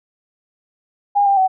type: tone with pitch steps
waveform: sine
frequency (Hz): 812 / 794 / 756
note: G#5 / G5 / F#5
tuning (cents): -39 / +22 / +37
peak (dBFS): -11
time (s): 1.15-1.48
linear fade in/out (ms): 20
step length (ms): 110
effects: none